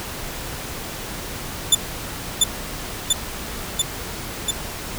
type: tone with echo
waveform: 20% pulse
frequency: 3520 Hz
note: A7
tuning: in tune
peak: -4 dBFS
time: 1.72-1.75 s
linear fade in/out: 5 ms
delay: 690 ms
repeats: 4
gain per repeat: -2 dB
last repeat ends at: 4.51 s
effects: pink hiss -31 dBFS RMS until 4.98 s